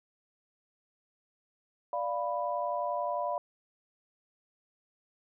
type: chord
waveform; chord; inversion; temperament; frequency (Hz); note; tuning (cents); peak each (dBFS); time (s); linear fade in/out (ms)
sine; B diminished; first; equal; 587.3 / 698.5 / 987.8; D5 / F5 / B5; 0 / 0 / 0; -34; 1.93-3.38; 2
effects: none